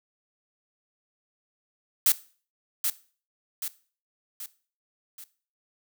blue noise with echo, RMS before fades -20 dBFS, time 2.06-2.12 s, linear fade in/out 2 ms, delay 780 ms, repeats 4, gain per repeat -6 dB, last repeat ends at 5.24 s, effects noise-tail reverb RT60 0.4 s tail -17 dB re dry

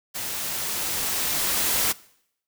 white noise with level ramp, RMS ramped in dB -31 to -22 dBFS, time 0.14-1.93 s, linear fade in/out 20 ms, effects noise-tail reverb RT60 0.7 s tail -21 dB re dry

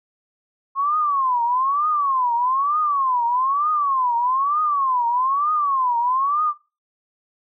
sine tone with vibrato, 1077 Hz, C6, 50 cents sharp, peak -17 dBFS, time 0.75-6.54 s, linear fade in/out 50 ms, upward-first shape triangle, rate 1.1 Hz, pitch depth 260 cents each way, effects noise-tail reverb RT60 0.3 s tail -22 dB re dry

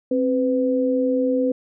sine tone pair together, 264.4 / 502 Hz, C4 / B4, +18 / +28 cents, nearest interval major seventh, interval 1110 cents, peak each -20 dBFS, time 0.11-1.52 s, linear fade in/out 5 ms, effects none

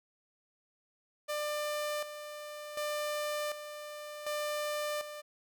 sawtooth tone with tremolo, 596 Hz, D5, 25 cents sharp, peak -29 dBFS, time 1.28-5.22 s, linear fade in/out 20 ms, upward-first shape square, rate 0.67 Hz, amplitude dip 65%, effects none

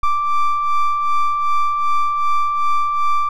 triangle ring-modulated tone, 587.3 Hz, D5, in tune, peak -8 dBFS, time 0.03-3.29 s, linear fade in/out 5 ms, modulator 586 Hz, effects none

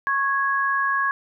sine tone pair together, 1099.2 / 1661.2 Hz, C#6 / G#6, -15 / 0 cents, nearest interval perfect fifth, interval 715 cents, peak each -22 dBFS, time 0.07-1.11 s, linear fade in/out 0 ms, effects none

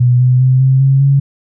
sine tone with pitch steps, 123.47 / 126.36 / 129.31 / 132.33 / 135.42 / 138.59 Hz, B2 / B2 / C3 / C3 / C#3 / C#3, 0 / +40 / -20 / +20 / -40 / 0 cents, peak -6 dBFS, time 0-1.2 s, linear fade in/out 10 ms, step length 200 ms, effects none

